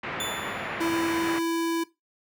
white low-pass noise, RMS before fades -33 dBFS, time 0.03-1.39 s, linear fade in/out 5 ms, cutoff 2300 Hz, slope 24 dB/octave
sawtooth tone with exponential decay, 3498 Hz, A7, 11 cents flat, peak -25 dBFS, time 0.2-0.94 s, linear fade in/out 2 ms, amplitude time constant 160 ms
square tone, 332.1 Hz, E4, 13 cents sharp, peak -25 dBFS, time 0.8-1.84 s, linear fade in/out 10 ms
effects noise-tail reverb RT60 0.2 s tail -18 dB re dry + high-pass 80 Hz 12 dB/octave

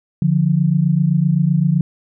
sine tone pair together, 146.83 / 174.61 Hz, D3 / F3, 0 / 0 cents, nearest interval minor third, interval 300 cents, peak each -15 dBFS, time 0.22-1.81 s, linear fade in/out 2 ms, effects none

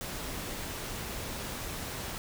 pink noise, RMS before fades -38 dBFS, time 0.01-2.18 s, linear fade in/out 0 ms, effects none

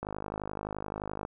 click train, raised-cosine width 1 ms, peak -21 dBFS, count 64, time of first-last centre 0.03-1.251 s, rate 51.6 Hz, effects none

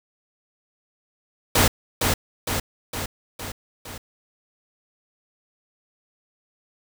pink noise with echo, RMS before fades -17 dBFS, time 1.55-1.68 s, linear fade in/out 5 ms, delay 460 ms, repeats 5, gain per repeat -4 dB, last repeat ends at 3.98 s, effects none

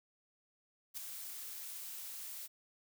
blue noise with ADSR envelope, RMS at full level -40 dBFS, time 0.94-2.48 s, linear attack 34 ms, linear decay 6 ms, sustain -6 dB, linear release 27 ms, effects none

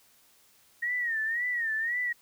sine tone with vibrato, 1864.7 Hz, A#6, in tune, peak -27 dBFS, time 0.82-2.13 s, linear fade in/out 10 ms, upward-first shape sine, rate 1.9 Hz, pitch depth 110 cents each way, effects white hiss -62 dBFS RMS until 2.21 s

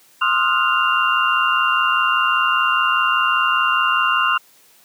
sine tone cluster, 1051 / 1235 / 1360 / 1440 / 2783 Hz, C6 / D#6 / F6 / F#6 / F7, +7 / -13 / -46 / -47 / -7 cents, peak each -21 dBFS, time 0.21-4.38 s, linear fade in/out 10 ms, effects white hiss -52 dBFS RMS until 4.84 s + high-pass 150 Hz 12 dB/octave

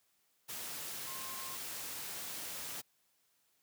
sine tone in noise, 1062 Hz, C6, 25 cents sharp, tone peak -49 dBFS, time 1.06-1.57 s, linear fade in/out 20 ms, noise white, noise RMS -43 dBFS, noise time 0.48-2.82 s, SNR -9 dB, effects white hiss -75 dBFS RMS until 3.62 s + high-pass 80 Hz 12 dB/octave

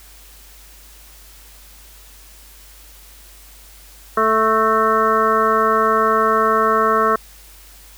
harmonic tone with a mistuned harmonic, 220 Hz, A3, in tune, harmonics 1 / 2 / 3 / 5 / 6 / 7 / 8, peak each -26 / -19 / -23 / -17 / -18 / -28 / -29 dBFS, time 4.17-7.16 s, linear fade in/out 5 ms, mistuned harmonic 8, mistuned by +61 cents, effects added 50 Hz sine -44 dBFS peak until 7.97 s + white hiss -45 dBFS RMS until 7.97 s

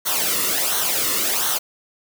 white noise with flanger, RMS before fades -21 dBFS, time 0.05-1.59 s, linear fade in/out 20 ms, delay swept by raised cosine 0.4 to 1.29 ms, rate 1.4 Hz, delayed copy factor -0.7, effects none

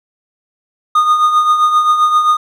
triangle tone with tremolo, 1229 Hz, D#6, 22 cents flat, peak -4 dBFS, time 0.95-2.37 s, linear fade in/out 5 ms, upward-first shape triangle, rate 7.6 Hz, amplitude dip 60%, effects none

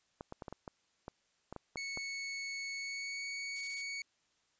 clicks, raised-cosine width 1 ms, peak -29 dBFS, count 11, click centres 0.209 / 0.324 / 0.422 / 0.482 / 0.526 / 0.678 / 1.081 / 1.526 / 1.563 / 1.758 / 1.974 s
sawtooth tone with pitch glide, 2211 to 2233 Hz, C#7 to C#7, -5 to +12 cents, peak -35 dBFS, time 1.77-4.02 s, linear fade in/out 2 ms, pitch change +17 cents, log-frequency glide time 2.74-3.25 s
violet noise bursts, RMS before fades -44 dBFS, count 4, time 3.56-3.814 s, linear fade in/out 0 ms, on 47 ms, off 22 ms
effects white hiss -75 dBFS RMS until 4.59 s + resampled to 16000 Hz

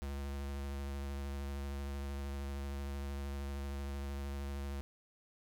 square tone with vibrato, 69.7 Hz, C#2, 10 cents sharp, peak -39 dBFS, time 0.02-4.81 s, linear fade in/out 0 ms, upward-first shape sine, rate 13 Hz, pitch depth 22 cents each way, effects none

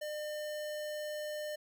square tone, 603 Hz, D5, 46 cents sharp, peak -38 dBFS, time 0.01-1.56 s, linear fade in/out 10 ms, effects none

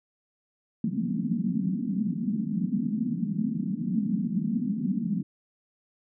pink band-pass noise, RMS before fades -28 dBFS, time 0.84-5.23 s, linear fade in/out 5 ms, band 180 to 240 Hz, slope 48 dB/octave, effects none

